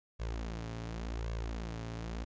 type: tone with flanger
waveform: sawtooth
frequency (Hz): 56.4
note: A1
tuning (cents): +44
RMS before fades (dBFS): -39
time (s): 0.19-2.25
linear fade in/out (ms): 20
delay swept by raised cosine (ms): 1.8 to 7.5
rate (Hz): 0.89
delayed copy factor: +0.7
effects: resampled to 16000 Hz + 12-bit